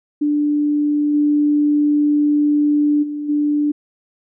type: tone with level steps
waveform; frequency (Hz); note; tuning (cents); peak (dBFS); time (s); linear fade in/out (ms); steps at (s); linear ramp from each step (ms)
sine; 294.8; D4; +7; -14 / -12 / -22 / -14; 0.21-3.72; 10; 1.13 / 3.02 / 3.28; 20
effects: none